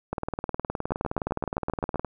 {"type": "two click trains", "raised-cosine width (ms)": 1, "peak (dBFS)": [-13, -14], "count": [9, 38], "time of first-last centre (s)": [[0.92, 1.958], [0.13, 2.047]], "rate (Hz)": [7.71, 19.3], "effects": []}